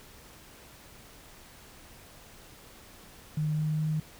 sine tone with pitch steps, 153.1 / 154.16 / 155.24 Hz, D#3 / D#3 / D#3, -28 / -16 / -4 cents, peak -26 dBFS, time 3.37-4 s, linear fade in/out 5 ms, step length 210 ms, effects pink hiss -52 dBFS RMS until 4.19 s

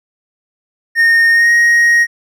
triangle tone with pitch glide, 1840 to 1877.6 Hz, A#6 to A#6, -23 to +12 cents, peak -5 dBFS, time 0.95-2.07 s, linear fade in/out 50 ms, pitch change +35 cents, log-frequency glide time 1.31-1.52 s, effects none

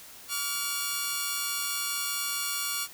5% pulse tone pair together, 1144 / 1408.8 Hz, D6 / F6, -46 / +15 cents, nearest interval major third, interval 361 cents, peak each -20 / -20 dBFS, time 0.28-2.88 s, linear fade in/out 50 ms, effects white hiss -48 dBFS RMS until 2.93 s

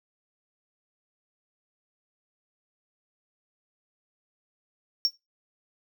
triangle tone with exponential decay, 5500 Hz, F8, 27 cents flat, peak -15 dBFS, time 5.05-5.13 s, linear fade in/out 0 ms, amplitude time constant 16 ms, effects noise-tail reverb RT60 0.2 s tail -18 dB re dry

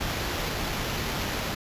pink noise with sample-and-hold, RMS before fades -30 dBFS, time 0-1.55 s, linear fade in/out 10 ms, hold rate 8820 Hz, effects resampled to 32000 Hz

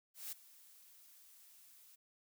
blue noise with ADSR envelope, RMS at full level -43 dBFS, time 0.14-1.96 s, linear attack 180 ms, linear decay 13 ms, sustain -19 dB, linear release 14 ms, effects none

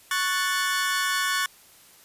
sawtooth chord, F# minor, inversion second, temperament equal, 1108.7 / 1480 / 1760 Hz, C#6 / F#6 / A6, 0 / 0 / 0 cents, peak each -24 dBFS, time 0.11-1.46 s, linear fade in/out 2 ms, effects white hiss -53 dBFS RMS until 2.04 s + resampled to 32000 Hz

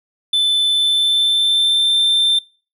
triangle tone with pitch glide, 3520 to 3569 Hz, A7 to A7, 0 to +24 cents, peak -11 dBFS, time 0.33-2.39 s, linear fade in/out 5 ms, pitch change +24 cents, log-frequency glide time 0.69-1.95 s, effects noise-tail reverb RT60 0.4 s tail -23 dB re dry

